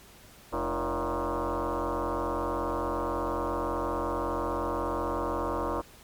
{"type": "tone with frequency modulation", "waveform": "sine", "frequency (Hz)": 299.8, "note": "D4", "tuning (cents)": 36, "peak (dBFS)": -27, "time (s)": [0.52, 5.82], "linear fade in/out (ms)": 20, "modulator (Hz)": 129, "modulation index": 7.1, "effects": ["pink hiss -53 dBFS RMS until 6.03 s", "MP3 96 kbps"]}